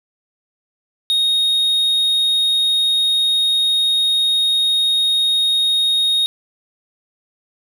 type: tone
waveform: triangle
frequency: 3729 Hz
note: A#7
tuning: in tune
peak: -12 dBFS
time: 1.1-6.26 s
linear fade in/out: 0 ms
effects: none